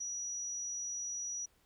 sine tone, 5830 Hz, F#8, 26 cents flat, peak -37 dBFS, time 0-1.46 s, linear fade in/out 10 ms, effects pink hiss -71 dBFS RMS until 1.65 s

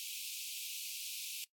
pink high-pass noise, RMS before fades -43 dBFS, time 0-1.44 s, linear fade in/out 0 ms, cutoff 2400 Hz, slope 96 dB/octave, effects noise-tail reverb RT60 0.1 s tail -19 dB re dry + AAC 64 kbps

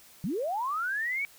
sine linear sweep, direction up, 149.7 to 2293 Hz, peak -28 dBFS, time 0.24-1.25 s, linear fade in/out 0 ms, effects white hiss -55 dBFS RMS until 1.38 s

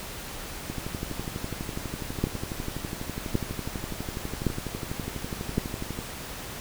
two click trains, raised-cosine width 3 ms, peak -10 / -19 dBFS, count 4 / 65, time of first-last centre 2.24-5.581 / 0.7-5.989 s, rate 0.898 / 12.1 Hz, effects pink hiss -38 dBFS RMS until 6.6 s

